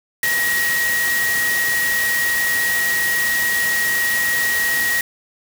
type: tone in noise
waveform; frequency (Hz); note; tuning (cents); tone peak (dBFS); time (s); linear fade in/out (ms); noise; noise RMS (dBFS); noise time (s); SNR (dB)
sine; 1897; A#6; +30; -17; 0.23-5.01; 2; white; -24; 0.23-5.01; +4
effects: none